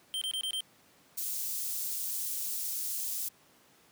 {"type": "tone bursts", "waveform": "square", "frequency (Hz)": 3136, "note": "G7", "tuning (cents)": 0, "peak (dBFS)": -32, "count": 5, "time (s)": [0.14, 0.606], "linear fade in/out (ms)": 0, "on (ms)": 74, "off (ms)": 24}
{"type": "high-pass noise", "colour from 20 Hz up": "white", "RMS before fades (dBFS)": -35, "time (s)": [1.17, 3.29], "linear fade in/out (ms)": 10, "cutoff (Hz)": 6500, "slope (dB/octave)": 12}
{"effects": ["pink hiss -62 dBFS RMS until 3.91 s", "high-pass 150 Hz 12 dB/octave"]}